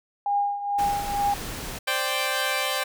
sine tone with tremolo, 811 Hz, G#5, 41 cents flat, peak -19 dBFS, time 0.26-1.34 s, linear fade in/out 2 ms, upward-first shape triangle, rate 2.2 Hz, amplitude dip 75%
pink noise, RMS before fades -34 dBFS, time 0.78-1.79 s, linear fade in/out 10 ms
10% pulse chord, C suspended second, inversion none, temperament equal, 523.3 / 587.3 / 784 Hz, C5 / D5 / G5, 0 / 0 / 0 cents, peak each -20 dBFS, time 1.87-2.84 s, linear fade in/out 10 ms
effects none

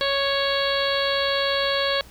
harmonic tone, 554.4 Hz, C#5, in tune, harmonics 1 / 2 / 3 / 4 / 5 / 6 / 7 / 8, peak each -24 / -29 / -28 / -33 / -34 / -29 / -30 / -30 dBFS, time 0.01-2.01 s, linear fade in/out 0 ms, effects added 60 Hz sine -49 dBFS peak until 2.1 s + pink hiss -49 dBFS RMS until 2.1 s

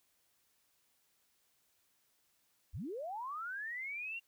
sine linear sweep, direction up, 46.25 to 2794 Hz, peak -39 dBFS, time 2.73-4.2 s, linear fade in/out 20 ms, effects white hiss -75 dBFS RMS until 4.27 s

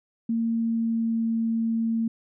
sine tone with pitch glide, 228.8 to 227 Hz, A#3 to A#3, -32 to -46 cents, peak -22 dBFS, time 0.29-2.08 s, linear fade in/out 5 ms, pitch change -14 cents, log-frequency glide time 0.49-1.32 s, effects none

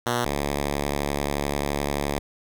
5% pulse tone pair in turn, 120.3 / 71.53 Hz, B2 / D2, -45 / -45 cents, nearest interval major sixth, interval 900 cents, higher first, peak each -11 / -13 dBFS, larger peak first, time 0.06-0.25 / 0.25-2.19 s, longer second, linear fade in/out 5 ms, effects none

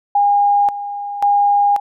sine tone with tremolo, 813 Hz, G#5, 37 cents flat, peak -10 dBFS, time 0.15-1.8 s, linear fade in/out 5 ms, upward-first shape square, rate 0.93 Hz, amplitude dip 75%, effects none

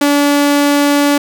sawtooth tone, 287.5 Hz, D4, 37 cents flat, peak -5 dBFS, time 0.01-1.18 s, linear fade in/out 5 ms, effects none

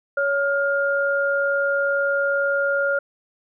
sine tone pair together, 560 / 1411.1 Hz, C#5 / F6, +18 / +17 cents, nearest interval octave + major third, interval 1599 cents, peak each -21 dBFS, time 0.17-2.99 s, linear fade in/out 5 ms, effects none

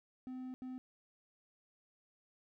triangle tone bursts at uneven times, 256 Hz, C4, 38 cents flat, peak -40 dBFS, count 2, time 0.27-0.54 / 0.62-0.78 s, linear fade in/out 0 ms, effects none

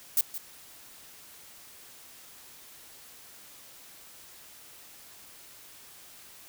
violet noise with echo, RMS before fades -23 dBFS, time 0.17-0.21 s, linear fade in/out 2 ms, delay 170 ms, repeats 1, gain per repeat -13 dB, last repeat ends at 0.38 s, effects white hiss -51 dBFS RMS until 6.48 s

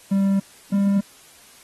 triangle tone pair in turn, 196 / 198.85 Hz, G3 / G3, 0 / +25 cents, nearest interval unison, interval 25 cents, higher second, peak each -14 dBFS, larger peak neither, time 0.11-0.4 / 0.72-1.01 s, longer neither, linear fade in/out 10 ms, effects white hiss -49 dBFS RMS until 1.63 s + AAC 32 kbps

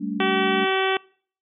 sine chord, G suspended second, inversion none, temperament equal with one note detuned, 196 / 220 / 286.8 Hz, G3 / A3 / D4, 0 / 0 / -41 cents, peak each -29 dBFS, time 0-0.66 s, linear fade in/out 20 ms
harmonic tone, 382.2 Hz, G4, 44 cents flat, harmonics 1 / 2 / 3 / 4 / 5 / 6 / 7 / 8 / 9, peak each -23 / -26 / -28 / -29 / -30 / -31 / -31 / -32 / -33 dBFS, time 0.2-0.97 s, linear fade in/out 2 ms
effects noise-tail reverb RT60 0.5 s tail -25 dB re dry

